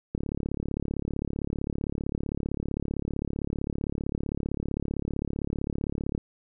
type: click train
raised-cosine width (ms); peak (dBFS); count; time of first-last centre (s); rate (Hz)
3; -17; 215; 0.15-6.178; 35.5
effects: none